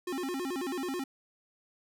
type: tone with vibrato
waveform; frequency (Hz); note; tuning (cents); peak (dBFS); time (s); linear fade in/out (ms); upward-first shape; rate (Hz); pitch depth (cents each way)
square; 310.8; D#4; -2; -33; 0.07-1.04; 5; square; 9.2; 250
effects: none